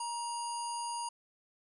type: harmonic tone with a mistuned harmonic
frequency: 945 Hz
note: A#5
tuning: 23 cents sharp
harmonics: 1 / 3 / 5 / 7 / 9 / 10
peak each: -36 / -50 / -46 / -48 / -55 / -45 dBFS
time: 0-1.09 s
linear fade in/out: 5 ms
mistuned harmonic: 5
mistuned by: +25 cents
effects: none